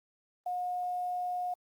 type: tone with quantisation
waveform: sine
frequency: 720 Hz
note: F#5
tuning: 47 cents flat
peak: -31 dBFS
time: 0.46-1.54 s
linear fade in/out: 5 ms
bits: 10
effects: Opus 24 kbps